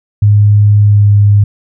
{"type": "tone with pitch glide", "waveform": "sine", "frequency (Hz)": [103.7, 102.45], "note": ["G#2", "G#2"], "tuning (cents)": [-2, -23], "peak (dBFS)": -3, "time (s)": [0.22, 1.44], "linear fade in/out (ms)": 5, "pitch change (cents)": -21, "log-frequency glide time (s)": [0.81, 1.11], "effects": []}